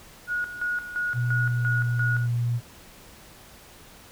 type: tone with tremolo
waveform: sine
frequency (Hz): 1450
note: F#6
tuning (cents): -35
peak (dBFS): -24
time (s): 0.27-2.28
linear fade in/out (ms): 50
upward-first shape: square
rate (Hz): 2.9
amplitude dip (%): 70
type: tone with pitch glide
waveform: sine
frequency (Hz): 120.9 to 119.51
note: B2 to A#2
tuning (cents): -36 to +44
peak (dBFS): -22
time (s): 1.13-2.61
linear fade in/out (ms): 50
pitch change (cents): -20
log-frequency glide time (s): 1.4-1.72
effects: pink hiss -49 dBFS RMS until 4.11 s